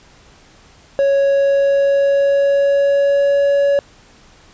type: tone with pitch glide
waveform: triangle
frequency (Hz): 554 to 563.4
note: C#5 to C#5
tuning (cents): -1 to +28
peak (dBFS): -9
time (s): 0.99-3.79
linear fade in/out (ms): 0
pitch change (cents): +29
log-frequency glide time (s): 1.16-3.47
effects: pink hiss -47 dBFS RMS until 4.53 s + resampled to 16000 Hz

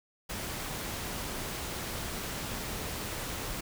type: noise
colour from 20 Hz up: pink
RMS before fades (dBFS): -37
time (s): 0.29-3.61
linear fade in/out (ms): 10
effects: none

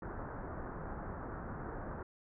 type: low-pass noise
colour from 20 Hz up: pink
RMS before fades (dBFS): -43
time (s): 0.02-2.03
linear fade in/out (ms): 2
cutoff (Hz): 1600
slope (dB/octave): 48
effects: none

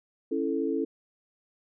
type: chord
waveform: sine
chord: A major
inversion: first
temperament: just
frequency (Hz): 275 / 330 / 440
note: C#4 / E4 / A4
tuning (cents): -14 / +2 / 0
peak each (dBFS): -30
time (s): 0.31-0.85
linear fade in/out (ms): 10
effects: none

